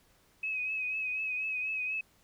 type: tone with vibrato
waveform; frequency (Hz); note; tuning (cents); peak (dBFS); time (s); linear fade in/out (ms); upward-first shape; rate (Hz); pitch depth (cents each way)
sine; 2543; D#7; +37; -31; 0.43-2.01; 5; triangle; 4.1; 50
effects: pink hiss -66 dBFS RMS until 2.23 s